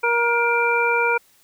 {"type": "harmonic tone", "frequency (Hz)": 472.3, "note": "A#4", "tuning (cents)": 23, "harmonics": [1, 2, 3, 5], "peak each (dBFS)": [-22, -22, -22, -22], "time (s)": [0.03, 1.18], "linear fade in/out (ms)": 10, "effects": ["white hiss -57 dBFS RMS until 1.43 s"]}